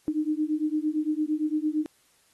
sine beating tone pair, 302.2 / 311 Hz, D4 / D#4, +50 / -1 cents, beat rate 8.8 Hz, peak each -27 dBFS, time 0.08-1.86 s, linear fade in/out 0 ms, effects white hiss -64 dBFS RMS until 2.33 s + AAC 32 kbps

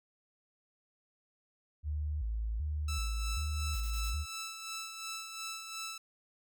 sine tone with vibrato, 64.2 Hz, C2, 32 cents flat, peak -32 dBFS, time 1.83-4.26 s, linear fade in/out 50 ms, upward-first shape square, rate 1.3 Hz, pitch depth 270 cents each way
10% pulse tone with tremolo, 1319 Hz, E6, 1 cent sharp, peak -30 dBFS, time 2.88-5.98 s, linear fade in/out 5 ms, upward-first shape sine, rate 2.8 Hz, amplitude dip 50%
blue noise bursts, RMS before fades -50 dBFS, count 4, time 3.73-4.105 s, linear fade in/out 5 ms, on 75 ms, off 25 ms
effects none

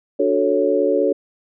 sine chord, D major seventh, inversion none, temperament equal, 293.7 / 370 / 440 / 554.4 Hz, D4 / F#4 / A4 / C#5, 0 / 0 / 0 / 0 cents, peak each -22 / -21 / -19 / -19 dBFS, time 0.19-1.13 s, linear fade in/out 10 ms, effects none

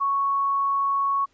sine tone, 1108.7 Hz, C#6, in tune, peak -20 dBFS, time 0-1.26 s, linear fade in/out 20 ms, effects pink hiss -65 dBFS RMS until 1.33 s + resampled to 16000 Hz

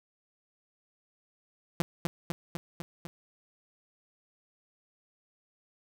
sawtooth tone with echo, 170.4 Hz, F3, 42 cents flat, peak -20 dBFS, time 1.8-1.82 s, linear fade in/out 0 ms, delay 250 ms, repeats 5, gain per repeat -3 dB, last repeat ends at 3.07 s, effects none

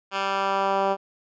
10% pulse tone with band-pass filter sweep, 195.4 Hz, G3, 5 cents flat, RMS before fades -24 dBFS, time 0.11-0.97 s, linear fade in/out 50 ms, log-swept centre 2000 to 640 Hz, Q 1, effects resampled to 16000 Hz

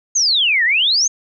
sine exponential two-way sweep, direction down then up, 6645 to 1760 to 6645 Hz, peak -12 dBFS, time 0.15-1.08 s, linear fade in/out 10 ms, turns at 0.64 s, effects none

